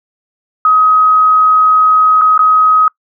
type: tone with dropouts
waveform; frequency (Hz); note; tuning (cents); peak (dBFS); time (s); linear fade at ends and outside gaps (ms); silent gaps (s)
sine; 1264; D#6; +27; -5; 0.65-2.88; 2; 2.213-2.217 / 2.378-2.391
effects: noise-tail reverb RT60 0.1 s tail -25 dB re dry